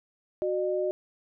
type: tone pair together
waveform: sine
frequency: 369.3 / 607.4 Hz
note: F#4 / D#5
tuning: -3 / -42 cents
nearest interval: major sixth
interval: 861 cents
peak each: -28 dBFS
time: 0.42-0.91 s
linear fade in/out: 0 ms
effects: none